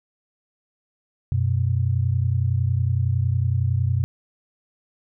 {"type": "tone pair together", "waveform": "sine", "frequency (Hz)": [92.6, 123.47], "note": ["F#2", "B2"], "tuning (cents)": [2, 0], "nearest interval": "perfect fourth", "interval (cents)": 498, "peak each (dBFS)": -21, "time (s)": [1.32, 4.04], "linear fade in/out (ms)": 0, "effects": []}